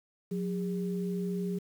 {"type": "tone pair together", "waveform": "sine", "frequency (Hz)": [181.09, 406], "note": ["F#3", "G#4"], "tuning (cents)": [-37, -39], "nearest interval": "octave + major second", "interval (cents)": 1398, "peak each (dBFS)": [-31, -36], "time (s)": [0.31, 1.59], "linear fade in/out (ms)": 10, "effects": ["9-bit"]}